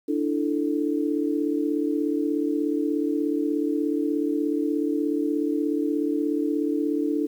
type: chord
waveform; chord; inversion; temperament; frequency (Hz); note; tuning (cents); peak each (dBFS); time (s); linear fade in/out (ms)
sine; D suspended second; none; just; 293.7 / 330.4 / 440.5; D4 / E4 / A4; 0 / +4 / +2; -24 / -27 / -29; 0.08-7.27; 10
effects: 9-bit